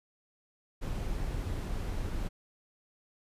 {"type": "noise", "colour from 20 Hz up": "brown", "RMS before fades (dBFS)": -34, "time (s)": [0.81, 2.29], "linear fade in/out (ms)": 20, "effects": ["resampled to 32000 Hz"]}